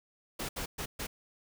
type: noise bursts at uneven times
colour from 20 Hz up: pink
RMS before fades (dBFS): -37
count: 4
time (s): 0.39-0.49 / 0.56-0.66 / 0.78-0.86 / 0.99-1.07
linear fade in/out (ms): 10
effects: none